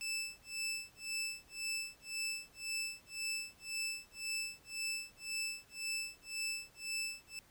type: tone with tremolo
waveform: 20% pulse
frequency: 2637 Hz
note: E7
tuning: in tune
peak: -31 dBFS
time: 0.01-7.39 s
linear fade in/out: 0 ms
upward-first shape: sine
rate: 1.9 Hz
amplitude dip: 100%
effects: pink hiss -65 dBFS RMS until 7.5 s